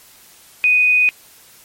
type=tone; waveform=sine; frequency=2489 Hz; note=D#7; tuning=in tune; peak=-10 dBFS; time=0.64-1.09 s; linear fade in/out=0 ms; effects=white hiss -46 dBFS RMS until 1.64 s + MP3 64 kbps